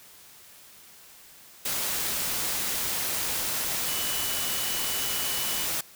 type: tone in noise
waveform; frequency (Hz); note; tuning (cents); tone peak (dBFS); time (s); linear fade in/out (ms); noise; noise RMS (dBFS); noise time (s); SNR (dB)
sine; 2962; F#7; +1; -36; 3.88-5.65; 5; white; -29; 1.65-5.81; -10
effects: white hiss -51 dBFS RMS until 5.95 s